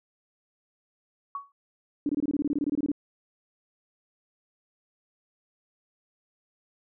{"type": "tone with exponential decay", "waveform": "sine", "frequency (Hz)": 1121, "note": "C#6", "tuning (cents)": 19, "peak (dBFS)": -28, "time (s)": [1.35, 1.52], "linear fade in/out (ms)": 2, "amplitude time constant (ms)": 36}
{"type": "tone bursts", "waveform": "sine", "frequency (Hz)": 290, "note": "D4", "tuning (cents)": -22, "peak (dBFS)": -23, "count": 16, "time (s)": [2.06, 2.917], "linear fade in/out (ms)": 2, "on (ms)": 32, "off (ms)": 23}
{"effects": []}